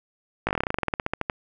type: slowing click train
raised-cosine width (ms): 0.5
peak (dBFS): -9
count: 20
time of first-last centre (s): 0.47-1.298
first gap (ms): 18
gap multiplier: 1.09
effects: none